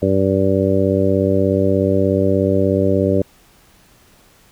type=harmonic tone; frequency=96.7 Hz; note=G2; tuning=23 cents flat; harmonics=1 / 2 / 3 / 4 / 5 / 6; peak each=-20 / -20 / -20 / -20 / -20 / -20 dBFS; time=0.02-3.22 s; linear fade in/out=5 ms; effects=pink hiss -51 dBFS RMS until 4.51 s